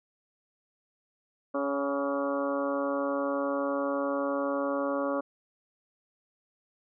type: harmonic tone with a mistuned harmonic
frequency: 140 Hz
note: C#3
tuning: 18 cents sharp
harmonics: 2 / 3 / 4 / 5 / 6 / 7 / 8 / 9 / 10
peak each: -32 / -39 / -30 / -44 / -42 / -43 / -36 / -42 / -42 dBFS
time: 1.54-5.21 s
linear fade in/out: 10 ms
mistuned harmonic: 8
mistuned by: +18 cents
effects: none

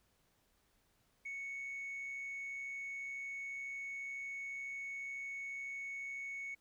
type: tone with amplitude modulation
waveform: sine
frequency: 2217 Hz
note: C#7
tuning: in tune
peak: -38 dBFS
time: 1.25-6.55 s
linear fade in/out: 10 ms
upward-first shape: sine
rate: 134 Hz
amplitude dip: 25%
effects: tanh soft clip ceiling -39 dBFS + pink hiss -75 dBFS RMS until 6.6 s

